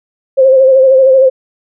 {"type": "tone with vibrato", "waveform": "sine", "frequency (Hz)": 528, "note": "C5", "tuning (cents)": 16, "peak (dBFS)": -3, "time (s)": [0.37, 1.3], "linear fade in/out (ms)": 20, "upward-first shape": "sine", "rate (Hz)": 13, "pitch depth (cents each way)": 43, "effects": []}